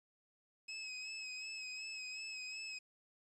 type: tone with vibrato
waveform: 25% pulse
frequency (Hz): 2561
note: D#7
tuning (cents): +49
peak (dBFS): -40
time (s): 0.68-2.79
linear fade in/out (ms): 10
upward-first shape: sine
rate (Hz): 2.7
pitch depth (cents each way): 36
effects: resampled to 24000 Hz + 11-bit